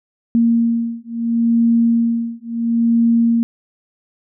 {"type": "beating tone pair", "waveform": "sine", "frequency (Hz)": [231.7, 232.43], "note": ["A#3", "A#3"], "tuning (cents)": [-10, -5], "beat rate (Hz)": 0.73, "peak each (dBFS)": -16, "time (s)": [0.35, 3.43], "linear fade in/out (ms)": 0, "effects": []}